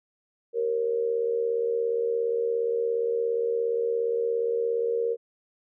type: tone with amplitude modulation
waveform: sine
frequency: 466.2 Hz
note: A#4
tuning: in tune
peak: -20 dBFS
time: 0.53-5.17 s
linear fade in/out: 50 ms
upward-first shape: sine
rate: 77.2 Hz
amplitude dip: 70%
effects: none